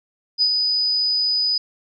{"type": "tone with ADSR envelope", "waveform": "sine", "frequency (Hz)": 4978, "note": "D#8", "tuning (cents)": 0, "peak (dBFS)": -13, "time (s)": [0.38, 1.58], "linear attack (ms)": 38, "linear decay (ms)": 70, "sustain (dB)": -4, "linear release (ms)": 5, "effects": []}